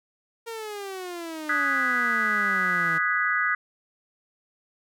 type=exponential sweep; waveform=sawtooth; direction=down; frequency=466.2 to 160 Hz; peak=-29 dBFS; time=0.46-2.99 s; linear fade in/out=20 ms
type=chord; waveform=sine; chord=G# minor seventh; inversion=second; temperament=equal; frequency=1244.5 / 1480 / 1661.2 / 1975.5 Hz; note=D#6 / F#6 / G#6 / B6; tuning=0 / 0 / 0 / 0 cents; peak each=-27 dBFS; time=1.49-3.55 s; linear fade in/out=5 ms
effects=none